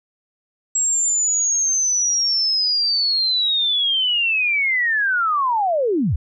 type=linear sweep; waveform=sine; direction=down; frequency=7650 to 55 Hz; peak=-16 dBFS; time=0.75-6.16 s; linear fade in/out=5 ms; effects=none